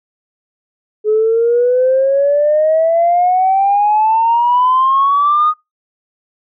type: exponential sweep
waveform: sine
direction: up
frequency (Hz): 423 to 1245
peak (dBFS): -8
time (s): 1.04-5.54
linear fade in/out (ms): 50
effects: noise-tail reverb RT60 0.2 s tail -23 dB re dry + tanh soft clip ceiling -4 dBFS